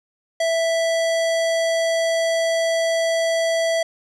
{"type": "tone with low-pass filter", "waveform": "square", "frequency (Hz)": 659.3, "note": "E5", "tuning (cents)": 0, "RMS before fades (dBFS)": -20, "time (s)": [0.4, 3.83], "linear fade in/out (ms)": 5, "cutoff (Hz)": 7900, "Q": 0.92, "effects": []}